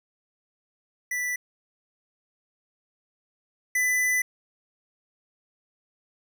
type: tone pair in turn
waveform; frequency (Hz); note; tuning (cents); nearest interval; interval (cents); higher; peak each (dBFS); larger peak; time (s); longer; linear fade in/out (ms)
square; 1975.5 / 1998.5; B6 / B6; 0 / +20; unison; 20; second; -27 / -22; second; 1.11-1.36 / 3.75-4.22; second; 5
effects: none